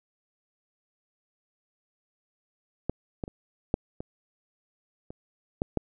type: clicks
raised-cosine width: 2 ms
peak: -13 / -18 / -26 / -9 / -22 / -27 / -13 / -12 dBFS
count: 8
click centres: 2.896 / 3.238 / 3.279 / 3.741 / 4.005 / 5.105 / 5.619 / 5.773 s
effects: none